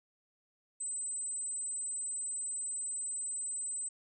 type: tone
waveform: sine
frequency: 8090 Hz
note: B8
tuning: 41 cents sharp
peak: -35 dBFS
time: 0.8-3.89 s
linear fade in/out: 10 ms
effects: none